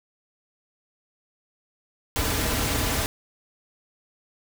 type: noise with comb filter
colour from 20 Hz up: pink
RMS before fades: -25 dBFS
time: 2.16-3.06 s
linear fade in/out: 0 ms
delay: 5.5 ms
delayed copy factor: -0.55
effects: none

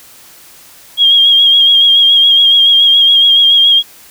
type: tone with vibrato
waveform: sine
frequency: 3257 Hz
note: G#7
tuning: 34 cents flat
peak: -4 dBFS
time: 0.97-3.83 s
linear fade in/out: 50 ms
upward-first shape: sine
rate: 7.1 Hz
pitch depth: 36 cents each way
effects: white hiss -39 dBFS RMS until 4.1 s

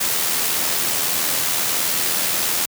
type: noise with amplitude modulation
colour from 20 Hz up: white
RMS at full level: -19 dBFS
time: 0-2.66 s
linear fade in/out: 10 ms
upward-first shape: sine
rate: 81.6 Hz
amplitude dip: 35%
effects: high-pass 100 Hz 12 dB/octave

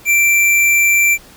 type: tone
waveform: square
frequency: 2349 Hz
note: D7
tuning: in tune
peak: -10 dBFS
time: 0.05-1.18 s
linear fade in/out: 50 ms
effects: pink hiss -42 dBFS RMS until 1.36 s

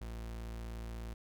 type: tone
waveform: 40% pulse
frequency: 56.7 Hz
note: A#1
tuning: 47 cents flat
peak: -40 dBFS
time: 0.01-1.14 s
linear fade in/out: 5 ms
effects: none

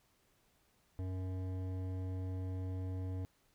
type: tone with hard clipping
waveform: sine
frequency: 93 Hz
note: F#2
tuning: 9 cents sharp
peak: -39 dBFS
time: 0.99-3.25 s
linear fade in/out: 0 ms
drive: 13 dB
effects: pink hiss -73 dBFS RMS until 3.54 s

